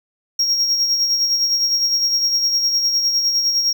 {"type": "tone with tremolo", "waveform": "triangle", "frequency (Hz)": 5588, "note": "F8", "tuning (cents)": 0, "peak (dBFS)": -12, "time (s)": [0.39, 3.73], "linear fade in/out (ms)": 5, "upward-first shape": "sine", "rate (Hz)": 9.8, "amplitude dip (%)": 45, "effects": []}